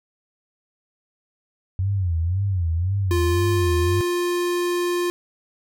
sine tone with vibrato, 90.3 Hz, F#2, 42 cents flat, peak -19 dBFS, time 1.79-4.01 s, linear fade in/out 0 ms, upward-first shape sine, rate 1.9 Hz, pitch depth 180 cents each way
square tone with pitch glide, 349.2 to 351.8 Hz, F4 to F4, 0 to +13 cents, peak -21 dBFS, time 3.11-5.1 s, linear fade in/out 0 ms, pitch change +13 cents, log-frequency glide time 3.51-3.63 s
effects none

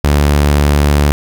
sawtooth tone, 72.7 Hz, D2, 17 cents flat, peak -4 dBFS, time 0.04-1.12 s, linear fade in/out 0 ms, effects 7-bit

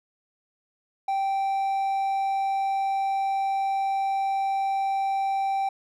triangle tone, 781 Hz, G5, 7 cents flat, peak -21 dBFS, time 1.08-5.69 s, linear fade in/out 5 ms, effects none

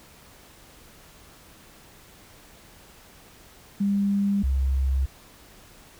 sine tone pair in turn, 200.2 / 66.81 Hz, G3 / C2, +37 / +37 cents, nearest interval octave + perfect fifth, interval 1900 cents, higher first, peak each -20 dBFS, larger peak neither, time 3.8-4.43 / 4.43-5.06 s, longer neither, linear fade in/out 10 ms, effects pink hiss -51 dBFS RMS until 5.99 s

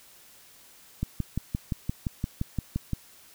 click train, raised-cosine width 5 ms, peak -15 dBFS, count 12, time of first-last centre 1.03-2.933 s, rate 5.78 Hz, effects white hiss -54 dBFS RMS until 3.34 s

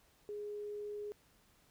sine tone, 415.3 Hz, G#4, in tune, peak -40 dBFS, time 0.29-1.12 s, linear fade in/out 0 ms, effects pink hiss -69 dBFS RMS until 1.7 s

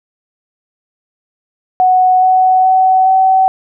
sine tone with pitch steps, 740 / 746.4 / 752.9 / 759.5 Hz, F#5 / F#5 / F#5 / F#5, 0 / +15 / +30 / +45 cents, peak -6 dBFS, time 1.8-3.48 s, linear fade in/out 0 ms, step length 420 ms, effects none

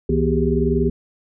sine tone cluster, 67.4 / 162.7 / 241.3 / 386.1 / 406.7 Hz, C#2 / E3 / B3 / G4 / G#4, -48 / -22 / -40 / -26 / -36 cents, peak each -22 dBFS, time 0.09-0.9 s, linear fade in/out 5 ms, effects none

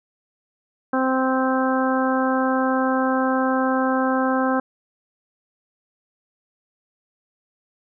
harmonic tone, 261.1 Hz, C4, 3 cents flat, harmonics 1 / 2 / 3 / 4 / 5 / 6, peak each -21 / -24 / -26 / -27 / -28 / -29 dBFS, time 0.93-4.6 s, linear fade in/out 5 ms, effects none

